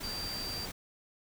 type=tone in noise; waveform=sine; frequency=4699 Hz; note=D8; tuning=in tune; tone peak=-37 dBFS; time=0.03-0.66 s; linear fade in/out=10 ms; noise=pink; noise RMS=-41 dBFS; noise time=0-0.72 s; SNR=+1 dB; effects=none